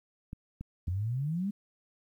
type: clicks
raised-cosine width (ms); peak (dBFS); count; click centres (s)
5; -27; 3; 0.331 / 0.61 / 0.882
type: exponential sweep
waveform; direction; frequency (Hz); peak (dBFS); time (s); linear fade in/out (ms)
sine; up; 84.8 to 210.5; -29; 0.87-1.51; 10
effects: 11-bit